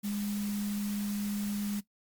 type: tone in noise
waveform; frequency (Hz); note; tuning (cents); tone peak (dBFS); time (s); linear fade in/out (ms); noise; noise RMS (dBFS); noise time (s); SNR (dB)
sine; 205.2; G#3; -21; -31; 0.03-1.81; 20; white; -44; 0.03-1.81; +10
effects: noise-tail reverb RT60 0.1 s tail -17 dB re dry + Opus 48 kbps